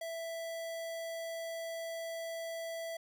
square tone, 661 Hz, E5, 5 cents sharp, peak -39 dBFS, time 0.01-2.97 s, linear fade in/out 5 ms, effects none

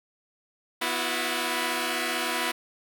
5% pulse chord, B suspended fourth, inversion none, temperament equal with one note detuned, 246.9 / 329.6 / 362.6 Hz, B3 / E4 / F#4, 0 / 0 / -35 cents, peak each -20 / -18 / -20 dBFS, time 0.81-2.52 s, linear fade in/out 10 ms, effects none

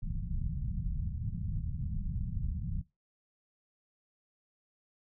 pink low-pass noise, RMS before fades -35 dBFS, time 0.02-2.82 s, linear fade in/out 10 ms, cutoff 190 Hz, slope 48 dB/octave, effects noise-tail reverb RT60 0.2 s tail -17 dB re dry

